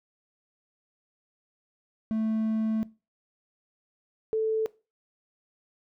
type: tone pair in turn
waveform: triangle / sine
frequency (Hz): 220 / 440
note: A3 / A4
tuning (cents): 0 / 0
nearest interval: octave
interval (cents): 1200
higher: second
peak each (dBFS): -23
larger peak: neither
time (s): 2.11-2.83 / 4.33-4.66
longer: first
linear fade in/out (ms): 0
effects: noise-tail reverb RT60 0.3 s tail -20 dB re dry